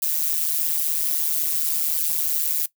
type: noise with amplitude modulation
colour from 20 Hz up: violet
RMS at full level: -19 dBFS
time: 0.02-2.66 s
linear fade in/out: 5 ms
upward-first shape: sine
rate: 156 Hz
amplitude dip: 90%
effects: noise-tail reverb RT60 0.1 s tail -18 dB re dry